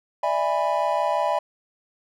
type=chord; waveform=triangle; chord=E dominant seventh; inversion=third; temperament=just; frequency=593.3 / 659.3 / 824.1 / 988.9 Hz; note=D5 / E5 / G#5 / B5; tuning=+18 / 0 / -14 / +2 cents; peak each=-24 dBFS; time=0.23-1.39 s; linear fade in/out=5 ms; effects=none